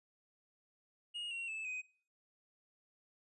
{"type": "tone with pitch steps", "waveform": "triangle", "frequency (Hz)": [2866, 2741, 2622, 2508], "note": ["F7", "F7", "E7", "D#7"], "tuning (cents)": [44, -33, -10, 13], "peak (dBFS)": -38, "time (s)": [1.14, 1.82], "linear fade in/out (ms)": 20, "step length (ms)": 170, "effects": ["noise-tail reverb RT60 0.4 s tail -19 dB re dry", "resampled to 24000 Hz"]}